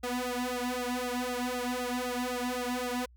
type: tone with flanger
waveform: sawtooth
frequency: 247.9 Hz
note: B3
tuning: 7 cents sharp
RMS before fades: -33 dBFS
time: 0.03-3.06 s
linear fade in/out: 10 ms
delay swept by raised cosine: 1.5 to 3 ms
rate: 3.9 Hz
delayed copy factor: +0.95
effects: added 60 Hz sine -54 dBFS peak until 3.16 s